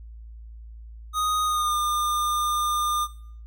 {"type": "tone with pitch glide", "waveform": "square", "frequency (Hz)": [1245, 1206.1], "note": ["D#6", "D6"], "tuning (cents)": [1, 46], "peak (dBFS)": -23, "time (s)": [1.13, 3.08], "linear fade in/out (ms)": 50, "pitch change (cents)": -55, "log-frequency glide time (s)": [1.44, 1.76], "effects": ["noise-tail reverb RT60 0.6 s tail -18 dB re dry", "added 56 Hz sine -39 dBFS peak until 3.46 s"]}